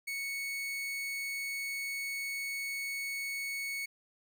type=tone; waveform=40% pulse; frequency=2217 Hz; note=C#7; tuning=in tune; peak=-34 dBFS; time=0.07-3.86 s; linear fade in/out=10 ms; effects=none